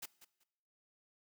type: noise with echo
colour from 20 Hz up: white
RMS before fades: -44 dBFS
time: 0.02-0.06 s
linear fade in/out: 10 ms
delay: 190 ms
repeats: 2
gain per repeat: -14 dB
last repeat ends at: 0.44 s
effects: noise-tail reverb RT60 0.9 s tail -21 dB re dry + high-pass 100 Hz 12 dB/octave